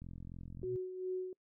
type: click train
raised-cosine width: 5 ms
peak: -36 dBFS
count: 28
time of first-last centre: 0.02-0.641 s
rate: 43.5 Hz
type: tone with exponential growth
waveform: sine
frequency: 122.9 Hz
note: B2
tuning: 8 cents flat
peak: -40 dBFS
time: 0.39-0.76 s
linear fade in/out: 0 ms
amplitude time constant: 79 ms
type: tone with tremolo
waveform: sine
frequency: 370 Hz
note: F#4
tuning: in tune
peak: -34 dBFS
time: 0.63-1.33 s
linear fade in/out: 2 ms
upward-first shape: sine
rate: 2.5 Hz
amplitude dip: 60%
effects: noise-tail reverb RT60 0.1 s tail -26 dB re dry